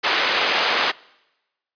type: band-pass noise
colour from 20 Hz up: white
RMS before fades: -20 dBFS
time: 0.03-0.92 s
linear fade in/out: 20 ms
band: 410 to 3300 Hz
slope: 12 dB/octave
effects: noise-tail reverb RT60 1.0 s tail -24 dB re dry + resampled to 11025 Hz